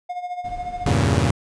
triangle tone with tremolo, 716 Hz, F5, 43 cents sharp, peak -22 dBFS, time 0.09-0.94 s, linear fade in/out 10 ms, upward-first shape sine, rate 14 Hz, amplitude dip 70%
brown noise, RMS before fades -37 dBFS, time 0.44-1.28 s, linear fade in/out 10 ms
sawtooth chord, E diminished seventh, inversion none, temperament equal, 82.41 / 98 / 116.54 / 138.59 Hz, E2 / G2 / Bb2 / Db3, 0 / 0 / 0 / 0 cents, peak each -18 dBFS, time 0.86-1.31 s, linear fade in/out 5 ms
effects resampled to 22050 Hz

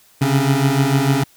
25% pulse beating tone pair, 134.1 / 140.8 Hz, C3 / C#3, +43 / +27 cents, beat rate 6.7 Hz, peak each -13 dBFS, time 0.21-1.24 s, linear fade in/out 10 ms, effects white hiss -52 dBFS RMS until 1.36 s

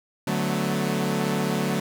sawtooth chord, B minor seventh, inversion first, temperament equal with one note detuned, 146.83 / 185 / 220 / 250 Hz, D3 / F#3 / A3 / B3, 0 / 0 / 0 / +21 cents, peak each -25 / -23 / -24 / -28 dBFS, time 0.27-1.8 s, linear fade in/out 5 ms, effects none

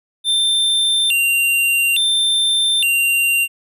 square tone with vibrato, 3147 Hz, G7, 6 cents sharp, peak -14 dBFS, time 0.24-3.48 s, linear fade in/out 50 ms, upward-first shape square, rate 0.58 Hz, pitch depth 220 cents each way, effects none

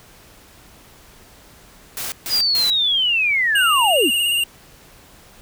white noise bursts, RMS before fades -27 dBFS, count 3, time 1.97-2.7 s, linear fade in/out 0 ms, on 150 ms, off 140 ms
sine linear sweep, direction down, 4985 to 194.3 Hz, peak -15 dBFS, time 2.29-4.11 s, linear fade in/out 50 ms
square tone with vibrato, 2825 Hz, F7, 19 cents sharp, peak -17 dBFS, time 3.55-4.44 s, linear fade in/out 5 ms, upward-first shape sine, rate 17 Hz, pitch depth 39 cents each way
effects pink hiss -47 dBFS RMS until 5.41 s

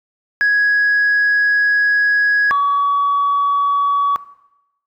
sine tone pair in turn, 1665 / 1133.6 Hz, G#6 / C#6, +4 / +38 cents, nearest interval perfect fifth, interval 666 cents, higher first, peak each -9 / -11 dBFS, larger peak first, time 0.41-2.51 / 2.51-4.16 s, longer first, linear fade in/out 0 ms, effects noise-tail reverb RT60 0.9 s tail -17 dB re dry + tanh soft clip ceiling -9 dBFS

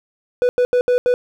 triangle tone bursts at uneven times, 493.9 Hz, B4, in tune, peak -10 dBFS, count 5, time 0.42-0.49 / 0.58-0.65 / 0.73-0.81 / 0.88-0.98 / 1.06-1.14 s, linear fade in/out 0 ms, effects none

